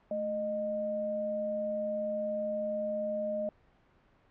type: tone pair together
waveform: sine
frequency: 217.4 / 615 Hz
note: A3 / D#5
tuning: -21 / -20 cents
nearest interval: octave + tritone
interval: 1801 cents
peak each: -39 / -31 dBFS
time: 0.11-3.49 s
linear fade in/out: 2 ms
effects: pink hiss -65 dBFS RMS until 4.3 s + low-pass 2000 Hz 12 dB/octave